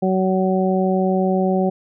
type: harmonic tone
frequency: 187.8 Hz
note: F#3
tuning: 26 cents sharp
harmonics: 1 / 2 / 3 / 4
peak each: -18 / -21 / -23 / -24 dBFS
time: 0.02-1.7 s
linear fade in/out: 10 ms
effects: none